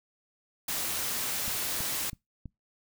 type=noise; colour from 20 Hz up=white; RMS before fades=-32 dBFS; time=0.68-2.1 s; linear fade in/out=5 ms
type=click train; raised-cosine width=5 ms; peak=-28 dBFS; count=4; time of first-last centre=1.48-2.457 s; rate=3.07 Hz
effects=noise-tail reverb RT60 0.2 s tail -25 dB re dry